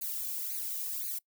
violet noise with flanger, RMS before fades -36 dBFS, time 0.01-1.19 s, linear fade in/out 10 ms, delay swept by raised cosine 0.45 to 1.75 ms, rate 1.9 Hz, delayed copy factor +0.85, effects noise-tail reverb RT60 0.1 s tail -23 dB re dry

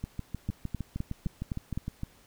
two click trains, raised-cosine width 5 ms, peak -21 / -19 dBFS, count 14 / 6, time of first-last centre 0.04-2.034 / 0.49-1.775 s, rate 6.52 / 3.89 Hz, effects pink hiss -60 dBFS RMS until 2.26 s

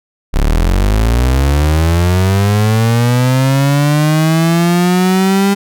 35% pulse linear sweep, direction up, 32.99 to 200.3 Hz, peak -7 dBFS, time 0.33-5.55 s, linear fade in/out 20 ms, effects none

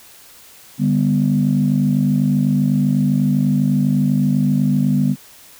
sine chord, G major, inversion second, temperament equal with one note detuned, 146.83 / 198.96 / 246.9 Hz, D3 / G3 / B3, 0 / +26 / 0 cents, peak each -17 dBFS, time 0.78-5.16 s, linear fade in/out 50 ms, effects tanh soft clip ceiling -5 dBFS + white hiss -44 dBFS RMS until 5.59 s

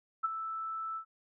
sine tone with ADSR envelope, 1318.5 Hz, E6, in tune, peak -25 dBFS, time 0.23-1.05 s, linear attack 18 ms, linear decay 21 ms, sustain -10 dB, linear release 87 ms, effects none

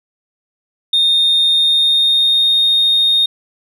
sine tone with pitch glide, 3667 to 3693 Hz, A#7 to A#7, -29 to -17 cents, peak -8 dBFS, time 0.93-3.26 s, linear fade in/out 5 ms, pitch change +12 cents, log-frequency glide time 1.49-2.58 s, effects tanh soft clip ceiling -7 dBFS

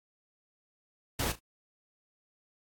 pink noise with echo, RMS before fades -31 dBFS, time 1.19-1.32 s, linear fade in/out 5 ms, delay 36 ms, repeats 2, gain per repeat -14 dB, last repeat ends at 1.392 s, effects AAC 64 kbps

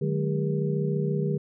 sine tone cluster, 151.2 / 185.7 / 211.9 / 401.5 / 475.2 Hz, D#3 / F#3 / G#3 / G4 / A#4, -49 / +7 / +35 / +41 / +33 cents, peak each -26 / -32 / -33 / -30 / -35 dBFS, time 0.01-1.38 s, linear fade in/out 10 ms, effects none

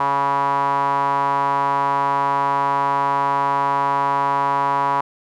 sawtooth tone with band-pass filter, 140 Hz, C#3, 18 cents sharp, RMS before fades -19 dBFS, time 0-5.01 s, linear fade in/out 5 ms, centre 1000 Hz, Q 6.8, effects none

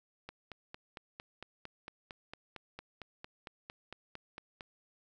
click train, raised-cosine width 0.3 ms, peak -28 dBFS, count 20, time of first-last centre 0.29-4.608 s, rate 4.4 Hz, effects none

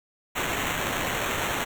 violet noise with sample-and-hold, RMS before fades -28 dBFS, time 0.35-1.65 s, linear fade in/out 20 ms, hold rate 4900 Hz, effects none

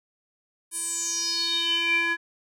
square tone with band-pass filter sweep, 336.8 Hz, E4, 37 cents sharp, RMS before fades -26 dBFS, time 0.71-2.17 s, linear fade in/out 50 ms, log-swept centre 10000 to 1800 Hz, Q 7.4, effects none

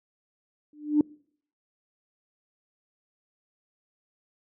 sine tone with exponential growth, 298.3 Hz, D4, 27 cents sharp, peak -13 dBFS, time 0.73-1.01 s, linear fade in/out 2 ms, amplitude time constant 59 ms, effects noise-tail reverb RT60 0.6 s tail -26 dB re dry + tanh soft clip ceiling -11 dBFS

